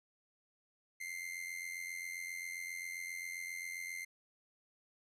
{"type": "tone with amplitude modulation", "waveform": "45% pulse", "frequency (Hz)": 2093, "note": "C7", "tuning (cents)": 0, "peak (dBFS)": -38, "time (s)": [1, 4.05], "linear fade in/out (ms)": 10, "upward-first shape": "sine", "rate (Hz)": 87.5, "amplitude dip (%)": 70, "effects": ["resampled to 32000 Hz"]}